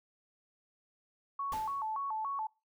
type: tone with vibrato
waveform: sine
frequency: 985 Hz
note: B5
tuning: 5 cents flat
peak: -33 dBFS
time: 1.39-2.47 s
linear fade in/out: 5 ms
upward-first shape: square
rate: 3.5 Hz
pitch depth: 210 cents each way
type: noise with exponential decay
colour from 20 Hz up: pink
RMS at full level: -43 dBFS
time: 1.52-1.98 s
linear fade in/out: 1 ms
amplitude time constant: 99 ms
effects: noise-tail reverb RT60 0.3 s tail -25 dB re dry